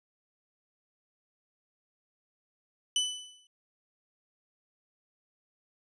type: tone with exponential decay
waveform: sawtooth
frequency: 2995 Hz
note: F#7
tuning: 20 cents sharp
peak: -20 dBFS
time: 2.96-3.47 s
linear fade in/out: 2 ms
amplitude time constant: 110 ms
effects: resampled to 22050 Hz